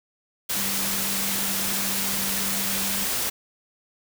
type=tone in noise; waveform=sine; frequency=196 Hz; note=G3; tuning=in tune; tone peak=-34 dBFS; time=0.56-3.05 s; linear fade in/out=10 ms; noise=white; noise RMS=-26 dBFS; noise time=0.49-3.3 s; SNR=-11 dB; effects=none